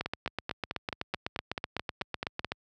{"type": "two click trains", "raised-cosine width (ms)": 0.3, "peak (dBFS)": [-16, -15], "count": [12, 21], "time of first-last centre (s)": [[0.06, 2.446], [0.01, 2.519]], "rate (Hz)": [4.61, 7.97], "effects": ["high-pass 60 Hz 12 dB/octave"]}